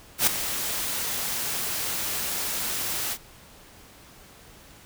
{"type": "noise with ADSR envelope", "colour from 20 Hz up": "white", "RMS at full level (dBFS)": -18, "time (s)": [0.18, 3.18], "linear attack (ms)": 88, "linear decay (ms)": 10, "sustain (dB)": -11, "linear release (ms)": 61, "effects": ["pink hiss -50 dBFS RMS until 4.85 s"]}